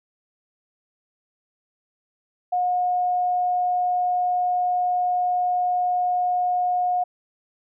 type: tone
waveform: sine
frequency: 721 Hz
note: F#5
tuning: 45 cents flat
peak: -19 dBFS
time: 2.52-7.04 s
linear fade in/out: 10 ms
effects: none